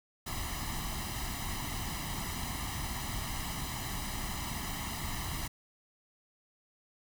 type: noise with comb filter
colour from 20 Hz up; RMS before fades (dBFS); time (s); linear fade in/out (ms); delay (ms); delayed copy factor
pink; -37; 0.26-5.48; 10; 1; +0.75
effects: none